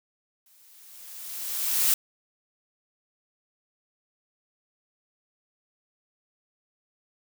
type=noise with exponential growth; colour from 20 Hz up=blue; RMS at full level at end=-20 dBFS; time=0.46-1.94 s; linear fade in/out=2 ms; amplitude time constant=320 ms; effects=none